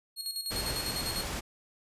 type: tone with tremolo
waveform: sawtooth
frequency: 4295 Hz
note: C8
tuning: 44 cents sharp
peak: -29 dBFS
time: 0.16-1.26 s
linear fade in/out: 50 ms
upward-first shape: square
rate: 10 Hz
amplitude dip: 60%
type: low-pass noise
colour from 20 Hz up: pink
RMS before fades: -36 dBFS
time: 0.5-1.41 s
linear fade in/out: 20 ms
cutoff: 11000 Hz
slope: 12 dB/octave
effects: resampled to 32000 Hz